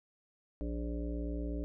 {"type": "harmonic tone with a mistuned harmonic", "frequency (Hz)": 58.27, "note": "A#1", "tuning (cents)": 0, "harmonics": [1, 3, 5, 7, 9, 10], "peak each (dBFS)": [-36, -45, -40, -47, -49, -49], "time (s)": [0.61, 1.64], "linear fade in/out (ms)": 0, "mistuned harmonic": 10, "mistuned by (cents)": 29, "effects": []}